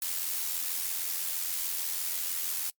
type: noise with amplitude modulation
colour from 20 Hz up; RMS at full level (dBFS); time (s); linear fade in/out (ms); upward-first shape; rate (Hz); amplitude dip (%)
blue; -30; 0.02-2.7; 2; sine; 86.3; 45
effects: noise-tail reverb RT60 0.1 s tail -25 dB re dry + MP3 96 kbps

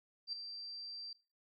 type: tone with ADSR envelope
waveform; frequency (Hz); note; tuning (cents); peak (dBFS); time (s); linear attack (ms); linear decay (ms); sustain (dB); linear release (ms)
sine; 4699; D8; 0; -35; 0.27-1.13; 58; 5; -9; 4
effects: noise-tail reverb RT60 0.3 s tail -18 dB re dry

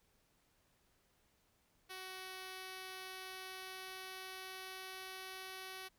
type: tone with pitch glide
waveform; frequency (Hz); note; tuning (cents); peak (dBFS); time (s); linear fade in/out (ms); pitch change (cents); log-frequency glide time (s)
5% pulse; 374.5 to 377.1; F#4 to F#4; +21 to +33; -35; 1.89-5.89; 20; +12; 2.05-5.47
effects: pink hiss -75 dBFS RMS until 5.98 s

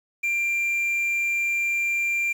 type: tone with quantisation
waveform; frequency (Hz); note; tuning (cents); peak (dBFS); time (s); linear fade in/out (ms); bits
triangle; 2376; D7; +20; -20; 0.23-2.33; 10; 8
effects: none

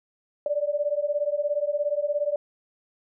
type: beating tone pair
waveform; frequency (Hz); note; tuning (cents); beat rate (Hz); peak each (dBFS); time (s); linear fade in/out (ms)
sine; 577 / 594; D5 / D5; -31 / +20; 17; -26; 0.46-2.36; 2
effects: none

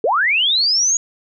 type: linear sweep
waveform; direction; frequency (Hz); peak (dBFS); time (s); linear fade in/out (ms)
sine; up; 388.5 to 6780; -13; 0.04-0.97; 2
effects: none

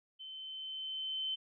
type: tone with level ramp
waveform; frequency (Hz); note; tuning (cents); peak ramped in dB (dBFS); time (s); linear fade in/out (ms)
sine; 3073; G7; -35; -45 to -33; 0.19-1.36; 20
effects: none

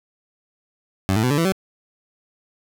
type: tone with pitch steps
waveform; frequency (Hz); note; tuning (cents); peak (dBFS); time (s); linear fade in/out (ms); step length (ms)
20% pulse; 95.4 / 109.59 / 125.88 / 144.6 / 166.1 / 190.8; G2 / A2 / B2 / D3 / E3 / G3; -47 / -6 / +33 / -27 / +13 / -47; -12; 1.09-1.522; 0; 72
effects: none

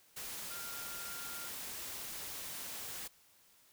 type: tone in noise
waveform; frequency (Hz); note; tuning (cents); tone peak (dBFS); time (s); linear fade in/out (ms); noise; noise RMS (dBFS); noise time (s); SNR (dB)
sine; 1396.9; F6; 0; -49; 0.5-1.49; 10; white; -44; 0.16-3.08; -8
effects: white hiss -66 dBFS RMS until 3.72 s

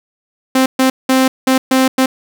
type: tone bursts at uneven times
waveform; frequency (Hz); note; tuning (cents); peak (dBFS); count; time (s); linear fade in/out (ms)
sawtooth; 261.6; C4; 0; -5; 6; 0.55-0.66 / 0.79-0.9 / 1.09-1.28 / 1.47-1.58 / 1.71-1.88 / 1.98-2.06; 5
effects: none

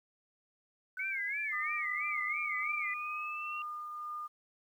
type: linear sweep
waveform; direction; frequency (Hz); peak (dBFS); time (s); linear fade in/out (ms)
sine; up; 1500 to 2762; -39; 0.97-3.62; 2
type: tone with vibrato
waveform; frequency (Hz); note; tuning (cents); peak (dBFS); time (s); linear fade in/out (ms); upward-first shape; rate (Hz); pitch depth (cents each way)
sine; 2177; C#7; -32; -34; 0.99-2.94; 5; sine; 3; 150
type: tone with tremolo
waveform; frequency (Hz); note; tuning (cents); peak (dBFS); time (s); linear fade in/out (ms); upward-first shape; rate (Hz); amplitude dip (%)
sine; 1213; D#6; -44; -37; 1.52-4.28; 20; triangle; 2; 30
effects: 11-bit

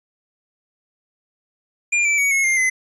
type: tone with pitch steps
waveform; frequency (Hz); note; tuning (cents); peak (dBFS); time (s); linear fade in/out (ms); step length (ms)
square; 2401 / 2325 / 2251 / 2179 / 2110 / 2042; D7 / D7 / C#7 / C#7 / C7 / C7; +38 / -18 / +26 / -30 / +14 / -43; -16; 1.92-2.7; 10; 130
effects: resampled to 24000 Hz

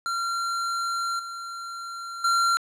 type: tone with level steps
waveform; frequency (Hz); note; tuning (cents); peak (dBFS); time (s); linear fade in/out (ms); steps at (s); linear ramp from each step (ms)
square; 1373; F6; -30; -26 / -34 / -20; 0.06-2.57; 0; 1.19 / 2.24; 5
effects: low-pass 9000 Hz 12 dB/octave

